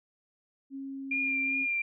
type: tone with pitch glide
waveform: sine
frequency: 272 to 269.8 Hz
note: C#4 to C#4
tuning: -33 to -47 cents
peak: -36 dBFS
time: 0.7-1.67 s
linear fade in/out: 50 ms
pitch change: -14 cents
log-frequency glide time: 0.85-1.35 s
type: tone with vibrato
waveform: sine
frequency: 2396 Hz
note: D7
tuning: 34 cents sharp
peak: -27 dBFS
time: 1.11-1.82 s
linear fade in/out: 5 ms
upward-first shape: triangle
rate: 2.6 Hz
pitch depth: 24 cents each way
effects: none